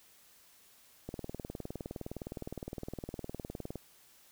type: click train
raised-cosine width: 2 ms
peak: -26 dBFS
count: 53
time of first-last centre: 1.09-3.757 s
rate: 19.5 Hz
effects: white hiss -62 dBFS RMS until 4.31 s